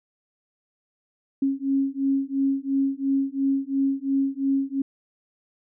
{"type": "beating tone pair", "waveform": "sine", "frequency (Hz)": [271.4, 274.3], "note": ["C#4", "C#4"], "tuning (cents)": [-36, -18], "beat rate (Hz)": 2.9, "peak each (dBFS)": -24, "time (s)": [1.42, 4.82], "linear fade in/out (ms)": 5, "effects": []}